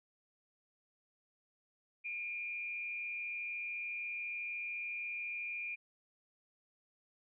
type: tone with frequency modulation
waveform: sine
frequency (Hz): 2413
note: D7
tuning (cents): +46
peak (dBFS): -38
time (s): 2.04-5.76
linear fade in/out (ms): 20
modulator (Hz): 156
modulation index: 0.44
effects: none